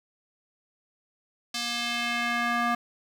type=tone with band-pass filter sweep; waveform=square; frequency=237.5 Hz; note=A#3; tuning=33 cents sharp; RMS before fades=-28 dBFS; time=1.54-2.75 s; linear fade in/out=5 ms; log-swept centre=4600 to 1200 Hz; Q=1.4; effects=8-bit